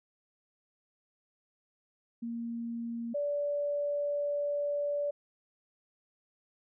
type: tone pair in turn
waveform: sine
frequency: 233.1 / 579 Hz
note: A#3 / D5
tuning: 0 / -25 cents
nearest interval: octave + major third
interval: 1575 cents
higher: second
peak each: -34 / -29 dBFS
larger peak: second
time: 2.22-3.14 / 3.14-5.11 s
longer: second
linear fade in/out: 10 ms
effects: none